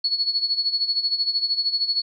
sine tone with tremolo, 4389 Hz, C#8, 18 cents flat, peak -17 dBFS, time 0.04-2.02 s, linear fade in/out 5 ms, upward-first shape sine, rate 13 Hz, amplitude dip 75%, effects none

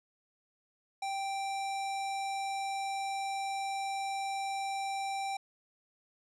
square tone, 784 Hz, G5, in tune, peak -34 dBFS, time 1.02-5.37 s, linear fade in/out 5 ms, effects resampled to 22050 Hz

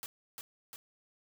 white noise with echo, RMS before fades -42 dBFS, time 0.03-0.06 s, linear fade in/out 0 ms, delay 350 ms, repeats 2, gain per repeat -3 dB, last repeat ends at 0.76 s, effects none

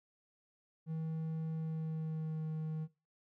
triangle tone with pitch glide, 160.1 to 157.17 Hz, D#3 to D#3, +50 to +18 cents, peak -34 dBFS, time 0.86-2.88 s, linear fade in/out 50 ms, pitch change -32 cents, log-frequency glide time 1.54-2.48 s, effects noise-tail reverb RT60 0.3 s tail -20 dB re dry

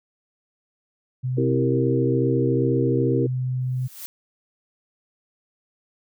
sine tone, 127.5 Hz, C3, 44 cents flat, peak -22 dBFS, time 1.23-3.88 s, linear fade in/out 20 ms
sine chord, C dominant seventh, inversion none, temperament equal, 261.6 / 329.6 / 392 / 466.2 Hz, C4 / E4 / G4 / Bb4, 0 / 0 / 0 / 0 cents, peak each -25 dBFS, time 1.37-3.27 s, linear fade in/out 10 ms
blue noise with exponential growth, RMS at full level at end -33 dBFS, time 3.61-4.06 s, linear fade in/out 0 ms, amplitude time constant 96 ms
effects none

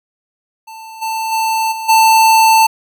square tone with level steps, 889 Hz, A5, 18 cents sharp, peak -31 / -18 / -14 / -22 / -7 dBFS, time 0.67-2.67 s, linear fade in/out 10 ms, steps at 1.01 / 1.31 / 1.71 / 1.88 s, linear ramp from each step 20 ms, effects none

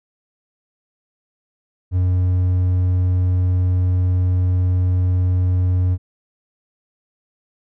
triangle tone, 90.9 Hz, F#2, 30 cents flat, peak -12 dBFS, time 1.91-5.98 s, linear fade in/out 50 ms, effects none

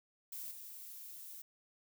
violet noise with level steps, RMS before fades -45 / -50 dBFS, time 0.32-1.42 s, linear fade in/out 5 ms, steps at 0.51 s, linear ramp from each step 2 ms, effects none

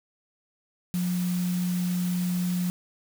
sine tone in noise, 178.8 Hz, F3, 41 cents sharp, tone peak -24 dBFS, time 0.94-2.7 s, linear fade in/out 0 ms, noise white, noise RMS -40 dBFS, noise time 0.94-2.7 s, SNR +13 dB, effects none

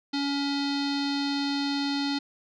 square tone with low-pass filter, 281.8 Hz, C#4, 29 cents sharp, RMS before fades -28 dBFS, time 0.13-2.19 s, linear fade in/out 10 ms, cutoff 4300 Hz, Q 6.1, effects none

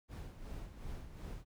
brown noise with tremolo, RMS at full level -44 dBFS, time 0.08-1.45 s, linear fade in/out 50 ms, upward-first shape sine, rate 2.7 Hz, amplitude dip 60%, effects none

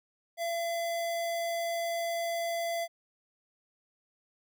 square tone, 677 Hz, E5, 46 cents sharp, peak -31 dBFS, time 0.37-2.88 s, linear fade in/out 50 ms, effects none

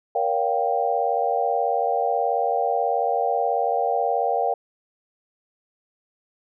sine chord, G half-diminished seventh, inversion first, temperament just, 470.4 / 564.5 / 705.6 / 784 Hz, Bb4 / Db5 / F5 / G5, +16 / +31 / +18 / 0 cents, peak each -26 / -27 / -24 / -24 dBFS, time 0.15-4.54 s, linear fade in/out 5 ms, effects none

